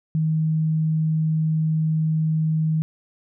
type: tone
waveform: sine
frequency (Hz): 157.8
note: D#3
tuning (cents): +25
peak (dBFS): -18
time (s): 0.15-2.82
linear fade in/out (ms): 0
effects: none